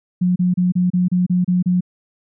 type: tone bursts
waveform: sine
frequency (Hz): 180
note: F#3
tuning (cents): -47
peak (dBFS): -13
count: 9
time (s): 0.21-1.808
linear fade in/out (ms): 10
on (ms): 150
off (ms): 31
effects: none